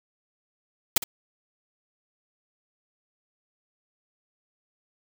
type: noise with echo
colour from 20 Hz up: white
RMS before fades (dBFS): -18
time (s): 0.96-0.98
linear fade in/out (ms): 5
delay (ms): 60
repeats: 1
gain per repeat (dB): -14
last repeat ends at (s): 1.04
effects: none